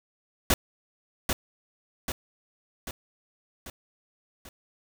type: noise with echo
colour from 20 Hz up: pink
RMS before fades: -21 dBFS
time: 0.5-0.54 s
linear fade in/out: 2 ms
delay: 790 ms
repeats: 5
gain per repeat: -5 dB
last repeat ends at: 4.49 s
effects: none